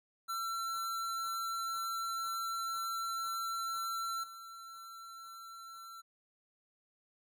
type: tone with level steps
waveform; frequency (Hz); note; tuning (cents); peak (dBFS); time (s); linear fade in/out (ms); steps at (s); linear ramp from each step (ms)
square; 1349; E6; +40; -36 / -48; 0.28-6.02; 20; 4.23; 10
effects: none